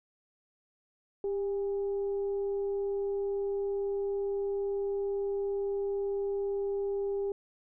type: tone with frequency modulation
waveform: sine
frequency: 398.1 Hz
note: G4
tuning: 27 cents sharp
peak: -29 dBFS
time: 1.24-7.32 s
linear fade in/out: 2 ms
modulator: 417 Hz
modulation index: 0.21
effects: none